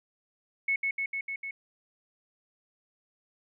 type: tone with echo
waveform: sine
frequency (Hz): 2200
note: C#7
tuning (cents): -14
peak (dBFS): -24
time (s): 0.68-0.76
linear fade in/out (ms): 5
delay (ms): 150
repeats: 5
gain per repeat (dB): -2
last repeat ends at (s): 1.51
effects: none